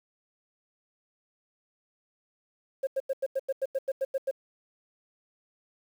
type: tone bursts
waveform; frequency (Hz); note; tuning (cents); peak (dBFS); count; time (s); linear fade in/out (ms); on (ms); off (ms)
sine; 537; C5; +45; -23; 12; 2.83-4.312; 10; 41; 90
effects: tanh soft clip ceiling -23 dBFS + 9-bit